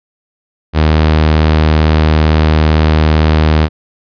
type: tone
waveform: sawtooth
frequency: 77.78 Hz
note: D#2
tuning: in tune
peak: -3 dBFS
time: 0.73-3.69 s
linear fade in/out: 50 ms
effects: resampled to 11025 Hz